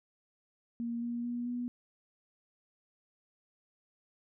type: tone with pitch steps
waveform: sine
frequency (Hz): 234.7 / 237.7 / 240.7 / 243.8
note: A#3 / A#3 / B3 / B3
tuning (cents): +12 / +34 / -44 / -22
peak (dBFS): -33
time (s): 0.8-1.68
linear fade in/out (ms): 0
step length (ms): 220
effects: none